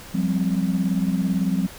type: chord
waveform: sine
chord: F suspended second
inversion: none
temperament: equal with one note detuned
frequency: 178.08 / 196 / 261.6 Hz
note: F3 / G3 / C4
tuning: +34 / 0 / 0 cents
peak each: -22 / -22 / -26 dBFS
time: 0.14-1.67 s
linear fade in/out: 10 ms
effects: tanh soft clip ceiling -11 dBFS + pink hiss -41 dBFS RMS until 1.78 s